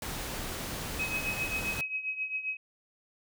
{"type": "noise", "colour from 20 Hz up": "pink", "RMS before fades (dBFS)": -37, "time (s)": [0.02, 1.81], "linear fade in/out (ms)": 2}
{"type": "tone with tremolo", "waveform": "sine", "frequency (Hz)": 2545, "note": "D#7", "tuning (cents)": 39, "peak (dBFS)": -28, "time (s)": [0.99, 2.57], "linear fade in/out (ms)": 5, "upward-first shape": "triangle", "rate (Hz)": 7.5, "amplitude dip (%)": 80}
{"effects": []}